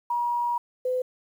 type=tone pair in turn; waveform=sine; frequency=957 / 507 Hz; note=A#5 / B4; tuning=+45 / +45 cents; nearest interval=major seventh; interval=1100 cents; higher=first; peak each=-23 dBFS; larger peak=neither; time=0.1-0.58 / 0.85-1.02 s; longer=first; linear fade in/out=5 ms; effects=9-bit